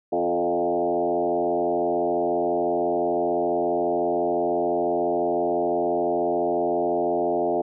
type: tone with frequency modulation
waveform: sine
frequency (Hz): 523.3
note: C5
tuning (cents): 0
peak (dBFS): -20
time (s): 0.12-7.62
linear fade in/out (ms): 10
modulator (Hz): 85.9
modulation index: 2.7
effects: none